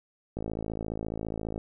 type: click train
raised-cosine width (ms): 2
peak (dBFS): -20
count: 67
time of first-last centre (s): 0.37-1.579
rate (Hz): 54.6
effects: none